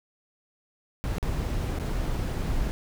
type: noise with dropouts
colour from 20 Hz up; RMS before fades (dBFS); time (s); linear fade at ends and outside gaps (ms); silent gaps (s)
brown; -28; 1.04-2.71; 0; 1.183-1.228 / 1.788-1.798
effects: none